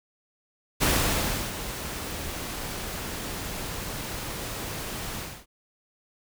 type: noise with ADSR envelope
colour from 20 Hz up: pink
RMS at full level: -22 dBFS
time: 0.8-5.46 s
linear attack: 26 ms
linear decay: 700 ms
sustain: -12 dB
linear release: 280 ms
effects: none